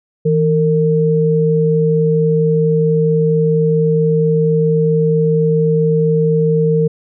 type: tone pair together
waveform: sine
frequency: 161.26 / 456.1 Hz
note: E3 / A#4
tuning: -38 / -38 cents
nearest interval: octave + tritone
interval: 1800 cents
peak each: -13 dBFS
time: 0.25-6.88 s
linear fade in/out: 10 ms
effects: none